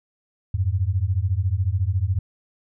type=beating tone pair; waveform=sine; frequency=87.31 / 101.31 Hz; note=F2 / G#2; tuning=0 / -42 cents; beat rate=14 Hz; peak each=-22 dBFS; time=0.54-2.19 s; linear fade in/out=5 ms; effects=none